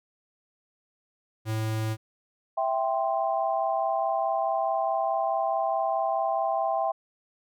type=tone; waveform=square; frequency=110 Hz; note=A2; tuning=in tune; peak=-27 dBFS; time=1.45-1.97 s; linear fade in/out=50 ms
type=chord; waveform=sine; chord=C major; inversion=first; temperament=equal; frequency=659.3 / 784 / 1046.5 Hz; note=E5 / G5 / C6; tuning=0 / 0 / 0 cents; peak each=-27 / -27 / -32 dBFS; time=2.57-6.92 s; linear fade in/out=10 ms
effects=none